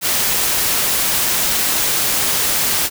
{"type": "noise", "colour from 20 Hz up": "white", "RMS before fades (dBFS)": -17, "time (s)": [0.01, 2.9], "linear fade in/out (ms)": 50, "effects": []}